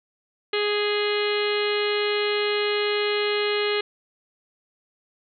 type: harmonic tone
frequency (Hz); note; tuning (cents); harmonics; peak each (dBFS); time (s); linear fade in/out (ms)
415.3; G#4; 0; 1 / 2 / 3 / 4 / 5 / 6 / 7 / 8 / 9 / 10; -23 / -37 / -33 / -34 / -31 / -34 / -32 / -34 / -40 / -34; 0.53-3.81; 5
effects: none